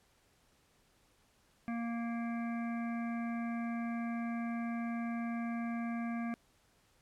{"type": "harmonic tone", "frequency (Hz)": 233.1, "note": "A#3", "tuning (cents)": 0, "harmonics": [1, 3, 5, 7, 9, 10], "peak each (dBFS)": [-35, -45, -49, -50, -53, -54], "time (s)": [1.68, 6.34], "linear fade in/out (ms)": 0, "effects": ["pink hiss -70 dBFS RMS until 7.01 s", "low-pass 12000 Hz 12 dB/octave"]}